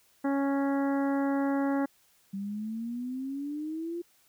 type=harmonic tone; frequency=277.2 Hz; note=C#4; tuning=in tune; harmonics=1 / 2 / 3 / 4 / 5 / 6 / 7; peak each=-26 / -34 / -36 / -42 / -43 / -44 / -47 dBFS; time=0.24-1.86 s; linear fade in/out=10 ms
type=exponential sweep; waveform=sine; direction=up; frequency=193.5 to 349.2 Hz; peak=-32 dBFS; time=2.33-4.02 s; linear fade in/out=10 ms
effects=white hiss -65 dBFS RMS until 4.28 s